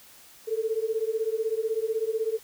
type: beating tone pair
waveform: sine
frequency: 435.9 / 451.9 Hz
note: A4 / A4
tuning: -16 / +46 cents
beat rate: 16 Hz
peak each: -28 dBFS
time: 0.47-2.39 s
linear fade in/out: 20 ms
effects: white hiss -52 dBFS RMS until 2.43 s